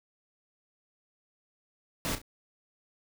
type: noise with echo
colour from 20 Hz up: pink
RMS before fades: -32 dBFS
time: 2.05-2.15 s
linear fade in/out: 0 ms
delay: 33 ms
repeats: 2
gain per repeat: -10 dB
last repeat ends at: 2.216 s
effects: none